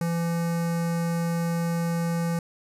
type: tone with notch filter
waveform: square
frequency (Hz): 168.8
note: E3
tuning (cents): +41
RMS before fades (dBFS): -26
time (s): 0.01-2.39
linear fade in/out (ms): 2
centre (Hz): 3300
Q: 1.2
effects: resampled to 32000 Hz + 11-bit